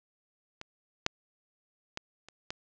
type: clicks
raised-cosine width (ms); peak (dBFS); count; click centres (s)
0.2; -24 / -8 / -18 / -30 / -18; 5; 0.614 / 1.064 / 1.974 / 2.286 / 2.505
effects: resampled to 16000 Hz + 8-bit